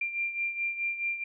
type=beating tone pair; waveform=sine; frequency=2378 / 2382.7 Hz; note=D7 / D7; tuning=+21 / +24 cents; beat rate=4.7 Hz; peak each=-30 / -36 dBFS; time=0.01-1.24 s; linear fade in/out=5 ms; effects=none